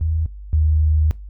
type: tone pair in turn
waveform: sine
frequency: 80 / 77.41 Hz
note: D#2 / D#2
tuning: +49 / -8 cents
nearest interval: minor second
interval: 57 cents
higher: first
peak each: -17 / -13 dBFS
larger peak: second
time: 0.01-0.26 / 0.53-1.11 s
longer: second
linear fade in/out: 0 ms
effects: noise-tail reverb RT60 0.2 s tail -19 dB re dry + added 50 Hz sine -32 dBFS peak until 1.29 s